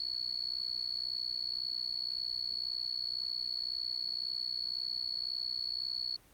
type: tone with amplitude modulation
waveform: sine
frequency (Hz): 4391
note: C#8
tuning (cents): -17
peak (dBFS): -30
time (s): 0-6.16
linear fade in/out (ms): 2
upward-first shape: sine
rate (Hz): 61.9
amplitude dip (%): 90
effects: pink hiss -62 dBFS RMS until 6.33 s + Opus 24 kbps